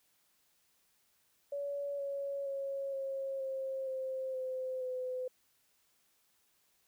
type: tone with pitch steps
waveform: sine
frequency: 567 / 558.2 / 549.6 / 541.1 / 532.7 / 524.5 / 516.3 / 508.4 Hz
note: C#5 / C#5 / C#5 / C#5 / C5 / C5 / C5 / C5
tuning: +39 / +12 / -15 / -42 / +31 / +4 / -23 / -50 cents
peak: -35 dBFS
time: 1.52-5.28 s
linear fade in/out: 5 ms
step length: 470 ms
effects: white hiss -73 dBFS RMS until 6.87 s